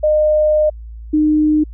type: tone pair in turn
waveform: sine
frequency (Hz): 610 / 305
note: D#5 / D#4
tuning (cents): -34 / -34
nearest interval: octave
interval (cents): 1200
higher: first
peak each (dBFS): -10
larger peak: neither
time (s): 0.03-0.7 / 1.13-1.64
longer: first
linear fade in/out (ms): 10
effects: added 56 Hz sine -29 dBFS peak until 1.73 s